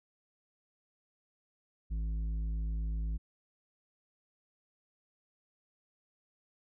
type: tone with tanh clipping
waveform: sine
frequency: 54 Hz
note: A1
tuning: 32 cents flat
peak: -33 dBFS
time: 1.9-3.18 s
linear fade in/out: 20 ms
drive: 8 dB
effects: none